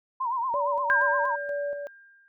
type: tone with vibrato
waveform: sine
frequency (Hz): 987.8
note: B5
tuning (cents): 0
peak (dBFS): -25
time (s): 0.2-1.36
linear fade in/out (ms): 10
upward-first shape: sine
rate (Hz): 8.6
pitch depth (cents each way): 130
type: tone with tremolo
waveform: sine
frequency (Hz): 575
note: D5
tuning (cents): -37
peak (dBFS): -27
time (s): 0.54-1.87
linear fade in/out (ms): 0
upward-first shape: square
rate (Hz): 2.1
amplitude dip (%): 45
type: tone with exponential decay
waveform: sine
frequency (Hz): 1600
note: G6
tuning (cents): +35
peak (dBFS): -18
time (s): 0.9-2.28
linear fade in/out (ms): 0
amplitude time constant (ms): 300
effects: none